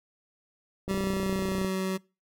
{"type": "click train", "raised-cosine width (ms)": 2, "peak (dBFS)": -21, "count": 25, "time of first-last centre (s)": [0.88, 1.647], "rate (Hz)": 31.3}
{"type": "tone with pitch glide", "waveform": "25% pulse", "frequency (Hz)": [193.4, 189.09], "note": ["G3", "F#3"], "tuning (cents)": [-23, 38], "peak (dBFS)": -24, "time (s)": [0.88, 1.98], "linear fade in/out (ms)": 20, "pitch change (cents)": -39, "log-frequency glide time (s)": [1, 1.75]}
{"effects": ["noise-tail reverb RT60 0.3 s tail -24 dB re dry"]}